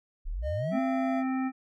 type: exponential sweep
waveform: sine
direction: up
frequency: 30.34 to 256.2 Hz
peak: -30 dBFS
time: 0.25-0.8 s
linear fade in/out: 20 ms
type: tone with pitch glide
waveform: triangle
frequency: 609 to 679.6 Hz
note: D#5 to F5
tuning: -37 to -47 cents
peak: -29 dBFS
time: 0.42-1.24 s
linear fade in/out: 50 ms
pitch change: +190 cents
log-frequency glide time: 0.57-0.81 s
type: harmonic tone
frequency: 261.6 Hz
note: C4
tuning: in tune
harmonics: 1 / 3 / 5 / 7 / 9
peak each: -27 / -37 / -41 / -44 / -46 dBFS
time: 0.71-1.52 s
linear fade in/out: 50 ms
effects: none